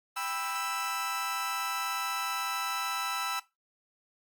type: chord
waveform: sawtooth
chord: E minor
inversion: first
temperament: just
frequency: 791.1 / 988.9 / 1318.5 Hz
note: G5 / B5 / E6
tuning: +16 / +2 / 0 cents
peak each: -35 / -34 / -29 dBFS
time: 0.16-3.4 s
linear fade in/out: 10 ms
effects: noise-tail reverb RT60 0.2 s tail -17 dB re dry + Opus 32 kbps